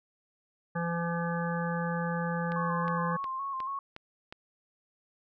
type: harmonic tone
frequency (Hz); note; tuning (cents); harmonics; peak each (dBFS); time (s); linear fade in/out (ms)
170; F3; -46; 1 / 3 / 5 / 7 / 9 / 10; -31 / -36 / -38 / -39 / -41 / -41; 0.75-3.17; 10
type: click train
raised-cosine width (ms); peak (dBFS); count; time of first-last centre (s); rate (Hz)
0.3; -26; 6; 2.52-4.325; 2.77
type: tone with vibrato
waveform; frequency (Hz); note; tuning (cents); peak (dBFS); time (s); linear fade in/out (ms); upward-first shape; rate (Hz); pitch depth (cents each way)
sine; 1077; C6; +50; -32; 2.56-3.79; 2; square; 3.6; 40
effects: none